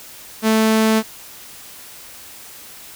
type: tone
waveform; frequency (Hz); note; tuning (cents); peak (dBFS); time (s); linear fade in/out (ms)
sawtooth; 220; A3; 0; -9; 0.42-1.03; 50
effects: white hiss -39 dBFS RMS until 2.95 s